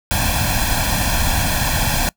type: noise with comb filter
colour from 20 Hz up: pink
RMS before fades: -18 dBFS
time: 0.11-2.09 s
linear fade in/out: 0 ms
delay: 1.2 ms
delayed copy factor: +0.85
effects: noise-tail reverb RT60 0.1 s tail -23 dB re dry